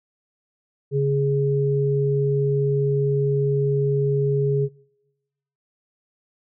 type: tone pair together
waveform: sine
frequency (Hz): 140.12 / 415.3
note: C#3 / G#4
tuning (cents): +19 / 0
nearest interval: octave + perfect fifth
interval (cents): 1881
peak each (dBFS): -20 / -21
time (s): 0.91-4.69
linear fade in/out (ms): 50
effects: noise-tail reverb RT60 1.0 s tail -25 dB re dry